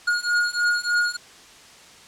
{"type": "beating tone pair", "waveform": "square", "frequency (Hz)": [1434, 1437.3], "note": ["F6", "F6"], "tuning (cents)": [45, 49], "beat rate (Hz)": 3.3, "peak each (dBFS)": [-24, -23], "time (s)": [0.07, 1.17], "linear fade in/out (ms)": 10, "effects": ["white hiss -47 dBFS RMS until 2.07 s", "low-pass 7000 Hz 12 dB/octave"]}